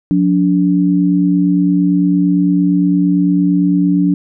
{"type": "tone pair together", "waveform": "sine", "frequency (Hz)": [179.6, 288.4], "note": ["F3", "D4"], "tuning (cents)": [49, -31], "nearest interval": "minor sixth", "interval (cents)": 820, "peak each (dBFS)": -12, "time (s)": [0.11, 4.14], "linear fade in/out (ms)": 0, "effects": []}